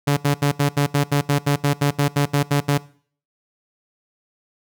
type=tone bursts; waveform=sawtooth; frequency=143.2 Hz; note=D3; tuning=43 cents flat; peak=-11 dBFS; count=16; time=0.07-2.78 s; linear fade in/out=10 ms; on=100 ms; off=74 ms; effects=noise-tail reverb RT60 0.5 s tail -20 dB re dry